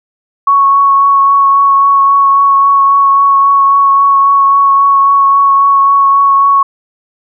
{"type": "tone with vibrato", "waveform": "sine", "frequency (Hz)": 1108.7, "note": "C#6", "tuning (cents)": 0, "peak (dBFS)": -4, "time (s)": [0.47, 6.63], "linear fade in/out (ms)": 5, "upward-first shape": "triangle", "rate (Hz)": 3.7, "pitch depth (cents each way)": 14, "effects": []}